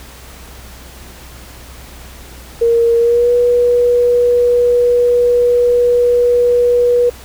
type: tone with pitch glide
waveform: sine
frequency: 466.2 to 484.9 Hz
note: A#4 to B4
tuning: 0 to -32 cents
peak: -8 dBFS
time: 2.61-7.1 s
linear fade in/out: 10 ms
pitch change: +68 cents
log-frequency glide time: 2.98-3.32 s
effects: added 62 Hz sine -36 dBFS peak until 7.24 s + pink hiss -37 dBFS RMS until 7.24 s